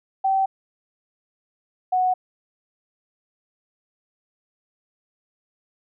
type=tone pair in turn; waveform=sine; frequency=772 / 738 Hz; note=G5 / F#5; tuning=-27 / -5 cents; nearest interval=minor second; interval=78 cents; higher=first; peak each=-17 dBFS; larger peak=neither; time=0.24-0.46 / 1.92-2.14 s; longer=neither; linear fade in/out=10 ms; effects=none